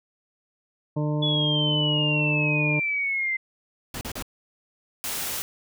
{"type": "harmonic tone", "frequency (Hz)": 150, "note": "D3", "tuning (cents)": 37, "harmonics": [1, 2, 3, 4, 6, 7], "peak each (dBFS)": [-24, -29, -35, -33, -38, -44], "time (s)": [0.96, 2.8], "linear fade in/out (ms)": 10}
{"type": "exponential sweep", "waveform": "sine", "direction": "down", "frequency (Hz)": [3423, 2066], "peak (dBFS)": -23, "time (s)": [1.22, 3.37], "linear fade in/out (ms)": 10}
{"type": "noise bursts", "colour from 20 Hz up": "pink", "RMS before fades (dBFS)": -33, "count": 3, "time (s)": [3.94, 4.225], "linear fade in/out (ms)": 2, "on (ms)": 71, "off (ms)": 36}
{"type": "noise", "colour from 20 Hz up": "white", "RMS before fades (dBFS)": -30, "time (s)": [5.04, 5.42], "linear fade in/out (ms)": 0}
{"effects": []}